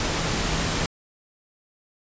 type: tone in noise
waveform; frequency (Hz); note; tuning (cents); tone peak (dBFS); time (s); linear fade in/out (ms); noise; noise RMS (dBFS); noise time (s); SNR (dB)
sine; 162.2; E3; -28; -33; 0-0.86; 2; pink; -25; 0-0.86; -11
effects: resampled to 16000 Hz